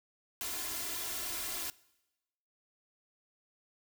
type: noise with comb filter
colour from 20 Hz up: white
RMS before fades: -38 dBFS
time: 0.41-1.7 s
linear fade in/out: 0 ms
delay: 2.9 ms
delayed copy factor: +0.9
effects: noise-tail reverb RT60 1.0 s tail -22 dB re dry